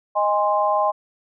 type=chord; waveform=sine; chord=Ab major; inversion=second; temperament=equal with one note detuned; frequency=622.3 / 818.7 / 1046.5 Hz; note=Eb5 / Ab5 / C6; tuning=0 / -25 / 0 cents; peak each=-21 dBFS; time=0.15-0.92 s; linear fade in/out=20 ms; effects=none